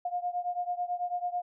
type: beating tone pair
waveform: sine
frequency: 708 / 717.1 Hz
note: F5 / F5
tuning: +23 / +46 cents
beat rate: 9.1 Hz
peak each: -32 / -34 dBFS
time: 0.05-1.42 s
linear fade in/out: 5 ms
effects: none

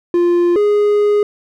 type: tone pair in turn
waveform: triangle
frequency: 348.5 / 414.4 Hz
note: F4 / G#4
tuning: -4 / -4 cents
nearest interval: minor third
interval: 300 cents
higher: second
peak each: -8 dBFS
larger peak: neither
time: 0.14-0.56 / 0.56-1.23 s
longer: second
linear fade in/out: 2 ms
effects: none

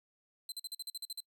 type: tone bursts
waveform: sawtooth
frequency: 4080 Hz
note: C8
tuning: 44 cents flat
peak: -36 dBFS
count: 10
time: 0.49-1.204 s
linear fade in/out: 2 ms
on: 30 ms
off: 46 ms
effects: noise-tail reverb RT60 0.1 s tail -25 dB re dry

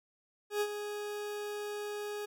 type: tone with ADSR envelope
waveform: 40% pulse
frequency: 415.3 Hz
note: G#4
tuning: in tune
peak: -27 dBFS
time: 0.5-2.26 s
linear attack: 110 ms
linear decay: 58 ms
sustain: -9 dB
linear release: 12 ms
effects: none

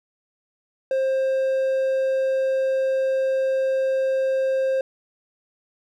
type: tone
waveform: triangle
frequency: 530 Hz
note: C5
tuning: 22 cents sharp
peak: -17 dBFS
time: 0.91-4.81 s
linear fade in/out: 2 ms
effects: none

